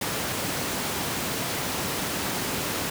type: high-pass noise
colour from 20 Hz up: pink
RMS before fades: -29 dBFS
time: 0.01-2.9 s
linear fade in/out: 5 ms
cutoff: 120 Hz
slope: 12 dB/octave
effects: none